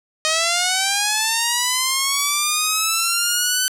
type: linear sweep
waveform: 5% pulse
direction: up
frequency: 620 to 1519 Hz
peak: -5 dBFS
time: 0.25-3.68 s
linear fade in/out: 0 ms
effects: low-pass 11000 Hz 12 dB/octave